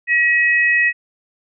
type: tone pair together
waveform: sine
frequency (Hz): 1915 / 2545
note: A#6 / D#7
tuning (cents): +46 / +39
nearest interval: perfect fourth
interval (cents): 493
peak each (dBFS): -13 / -18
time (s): 0.07-0.93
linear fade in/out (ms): 50
effects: none